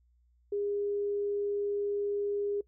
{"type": "tone", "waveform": "sine", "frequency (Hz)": 407.3, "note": "G#4", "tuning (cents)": -34, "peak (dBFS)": -29, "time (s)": [0.52, 2.61], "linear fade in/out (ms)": 5, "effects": ["noise-tail reverb RT60 0.1 s tail -21 dB re dry", "added 60 Hz sine -64 dBFS peak until 2.67 s"]}